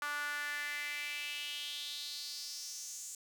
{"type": "tone with high-pass filter sweep", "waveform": "sawtooth", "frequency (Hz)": 292.1, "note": "D4", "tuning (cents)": -9, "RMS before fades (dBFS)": -41, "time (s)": [0.02, 3.15], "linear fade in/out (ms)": 2, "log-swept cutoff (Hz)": [1300, 7300], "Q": 4.3, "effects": []}